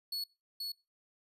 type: tone with echo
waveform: 45% pulse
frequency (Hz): 4391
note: C#8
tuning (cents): -17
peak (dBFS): -34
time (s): 0.12-0.24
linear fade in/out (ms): 5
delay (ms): 480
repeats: 1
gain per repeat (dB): -2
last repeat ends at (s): 0.72
effects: noise-tail reverb RT60 0.3 s tail -24 dB re dry + resampled to 32000 Hz